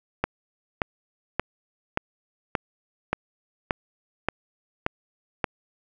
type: click train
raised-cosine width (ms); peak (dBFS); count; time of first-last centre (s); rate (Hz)
0.5; -7; 10; 0.24-5.442; 1.73
effects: none